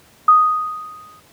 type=tone with exponential decay; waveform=sine; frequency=1244.5 Hz; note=D#6; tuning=in tune; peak=-5 dBFS; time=0.28-1.2 s; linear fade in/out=5 ms; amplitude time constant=200 ms; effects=pink hiss -50 dBFS RMS until 1.32 s + high-pass 80 Hz 12 dB/octave